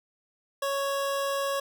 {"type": "tone", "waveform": "25% pulse", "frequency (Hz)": 554.4, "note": "C#5", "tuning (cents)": 0, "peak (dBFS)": -23, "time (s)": [0.62, 1.6], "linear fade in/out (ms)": 5, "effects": []}